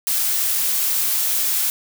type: noise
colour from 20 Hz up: blue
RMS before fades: -20 dBFS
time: 0.07-1.7 s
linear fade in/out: 0 ms
effects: none